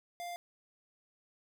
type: tone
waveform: square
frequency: 698.5 Hz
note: F5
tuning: in tune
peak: -40 dBFS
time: 0.2-0.36 s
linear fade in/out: 0 ms
effects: none